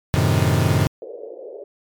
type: chord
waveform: 40% pulse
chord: F# diminished seventh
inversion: none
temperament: equal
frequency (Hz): 92.5 / 110 / 130.81 / 155.56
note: F#2 / A2 / C3 / Eb3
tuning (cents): 0 / 0 / 0 / 0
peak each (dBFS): -20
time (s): 0.14-0.87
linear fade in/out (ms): 0
type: band-pass noise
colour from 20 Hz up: pink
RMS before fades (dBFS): -35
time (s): 1.02-1.64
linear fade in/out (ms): 2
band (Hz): 410 to 550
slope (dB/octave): 48
effects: MP3 96 kbps